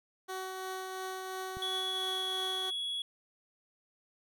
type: tone with tremolo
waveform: 15% pulse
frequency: 376.1 Hz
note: F#4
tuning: 28 cents sharp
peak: -30 dBFS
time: 0.28-2.71 s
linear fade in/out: 20 ms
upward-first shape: triangle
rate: 2.9 Hz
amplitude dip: 30%
type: click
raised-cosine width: 5 ms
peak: -33 dBFS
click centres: 1.57 s
type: tone with pitch glide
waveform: triangle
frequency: 3377 to 3358 Hz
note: G#7 to G#7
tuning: +28 to +18 cents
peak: -32 dBFS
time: 1.62-3.02 s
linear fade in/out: 2 ms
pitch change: -10 cents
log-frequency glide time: 1.85-2.19 s
effects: none

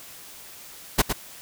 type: noise with echo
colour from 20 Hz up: pink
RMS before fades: -17 dBFS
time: 0.98-1.02 s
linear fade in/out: 10 ms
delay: 110 ms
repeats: 1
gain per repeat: -7 dB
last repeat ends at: 1.13 s
effects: white hiss -44 dBFS RMS until 1.41 s

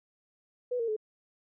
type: tone with pitch steps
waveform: sine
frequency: 493.9 / 460.8 / 430 Hz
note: B4 / A#4 / A4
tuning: 0 / -20 / -40 cents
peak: -28 dBFS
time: 0.71-0.965 s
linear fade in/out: 10 ms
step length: 85 ms
effects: none

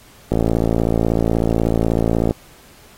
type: click train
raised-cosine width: 2 ms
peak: -3 dBFS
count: 113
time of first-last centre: 0.32-2.309 s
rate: 56.3 Hz
effects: pink hiss -47 dBFS RMS until 2.97 s + AAC 48 kbps

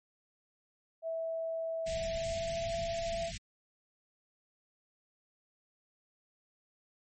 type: tone with pitch glide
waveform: sine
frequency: 654 to 670.8 Hz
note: E5 to E5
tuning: -14 to +30 cents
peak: -33 dBFS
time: 1.02-3.32 s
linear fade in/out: 50 ms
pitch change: +44 cents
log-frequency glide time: 1.88-2.74 s
type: band-stop noise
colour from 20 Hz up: pink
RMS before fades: -41 dBFS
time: 1.86-3.38 s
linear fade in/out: 10 ms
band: 210 to 1900 Hz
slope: 48 dB/octave
effects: MP3 32 kbps

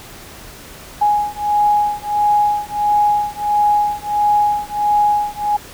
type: beating tone pair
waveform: sine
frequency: 830.6 / 832.1 Hz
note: G#5 / G#5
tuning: 0 / +3 cents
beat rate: 1.5 Hz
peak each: -16 dBFS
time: 1.01-5.57 s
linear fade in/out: 10 ms
effects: pink hiss -37 dBFS RMS until 5.73 s

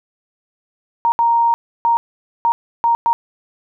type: tone bursts at uneven times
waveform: sine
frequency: 932.3 Hz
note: A#5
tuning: in tune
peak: -11 dBFS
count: 6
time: 1.05-1.12 / 1.19-1.54 / 1.85-1.97 / 2.45-2.52 / 2.84-2.95 / 3.06-3.13 s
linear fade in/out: 0 ms
effects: none

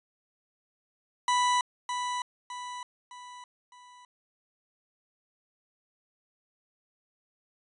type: tone with echo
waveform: 40% pulse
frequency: 988 Hz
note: B5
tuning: in tune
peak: -22 dBFS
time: 1.28-1.61 s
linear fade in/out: 2 ms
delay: 610 ms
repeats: 4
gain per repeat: -7 dB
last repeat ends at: 4.05 s
effects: resampled to 22050 Hz

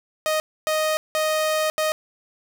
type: tone bursts at uneven times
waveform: sawtooth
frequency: 622.3 Hz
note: D#5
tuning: in tune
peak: -16 dBFS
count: 4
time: 0.26-0.4 / 0.67-0.97 / 1.15-1.7 / 1.78-1.92 s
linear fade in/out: 0 ms
effects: none

